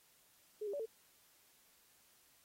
sine tone with pitch steps, 423.5 / 403 / 574 / 446.4 Hz, G#4 / G4 / D5 / A4, +34 / +48 / -40 / +25 cents, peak -38 dBFS, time 0.61-0.858 s, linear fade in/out 10 ms, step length 62 ms, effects white hiss -69 dBFS RMS until 2.44 s + AAC 48 kbps

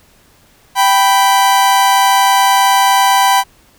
40% pulse tone pair together, 781 / 989.4 Hz, G5 / B5, -7 / +3 cents, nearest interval major third, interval 410 cents, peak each -10 dBFS, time 0.75-3.44 s, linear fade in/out 50 ms, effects pink hiss -49 dBFS RMS until 3.78 s

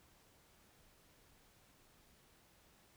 silence, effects pink hiss -68 dBFS RMS until 2.96 s

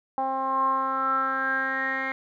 10% pulse tone with low-pass filter sweep, 265.9 Hz, C4, 28 cents sharp, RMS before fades -26 dBFS, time 0.18-2.12 s, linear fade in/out 0 ms, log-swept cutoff 860 to 2100 Hz, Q 9.4, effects none

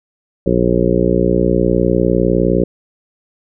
harmonic tone with a mistuned harmonic, 59.8 Hz, A#1, 45 cents sharp, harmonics 1 / 2 / 3 / 4 / 5 / 6 / 7 / 8 / 9, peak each -22 / -22 / -17 / -22 / -20 / -18 / -18 / -22 / -20 dBFS, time 0.46-2.64 s, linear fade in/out 5 ms, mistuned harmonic 1, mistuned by -19 cents, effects none

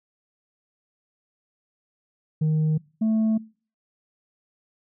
sine tone pair in turn, 155.56 / 220 Hz, D#3 / A3, 0 / 0 cents, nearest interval tritone, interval 600 cents, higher second, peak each -16 dBFS, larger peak neither, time 2.41-2.78 / 3.01-3.38 s, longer neither, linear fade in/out 10 ms, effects noise-tail reverb RT60 0.4 s tail -24 dB re dry + tanh soft clip ceiling -18 dBFS

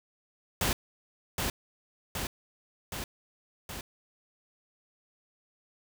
pink noise with echo, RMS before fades -28 dBFS, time 0.61-0.73 s, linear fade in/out 2 ms, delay 770 ms, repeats 4, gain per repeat -3 dB, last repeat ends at 3.81 s, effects none

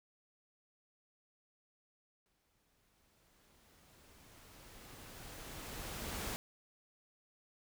pink noise with exponential growth, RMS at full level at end -40 dBFS, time 2.26-6.36 s, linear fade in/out 0 ms, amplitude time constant 890 ms, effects none

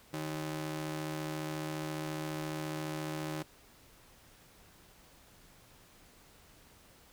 sawtooth ring-modulated tone, 233.1 Hz, A#3, in tune, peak -29 dBFS, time 0.13-3.43 s, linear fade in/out 10 ms, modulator 79.3 Hz, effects pink hiss -60 dBFS RMS until 7.12 s

